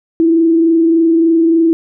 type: tone with frequency modulation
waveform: sine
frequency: 329.5 Hz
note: E4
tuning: 1 cent flat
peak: -7 dBFS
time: 0.2-1.73 s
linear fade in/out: 0 ms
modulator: 23.4 Hz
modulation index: 0.31
effects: none